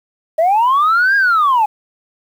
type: linear two-way sweep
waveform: sine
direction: up then down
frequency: 617 to 1643 to 817 Hz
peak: -8 dBFS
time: 0.38-1.66 s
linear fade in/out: 10 ms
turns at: 1.16 s
effects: tanh soft clip ceiling -7 dBFS + 7-bit